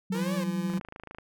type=tone with tremolo; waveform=sine; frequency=188.8 Hz; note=F#3; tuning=35 cents sharp; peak=-26 dBFS; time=0.1-0.8 s; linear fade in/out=5 ms; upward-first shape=sine; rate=11 Hz; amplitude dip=45%
type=linear two-way sweep; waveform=sawtooth; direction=up then down; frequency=440 to 587 to 504 Hz; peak=-30 dBFS; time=0.12-0.44 s; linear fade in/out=5 ms; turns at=0.35 s
type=tone; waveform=25% pulse; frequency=170 Hz; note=F3; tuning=46 cents flat; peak=-30 dBFS; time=0.14-0.79 s; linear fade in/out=10 ms
type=click train; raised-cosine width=0.5 ms; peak=-27 dBFS; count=14; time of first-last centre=0.7-1.185 s; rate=26.8 Hz
effects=none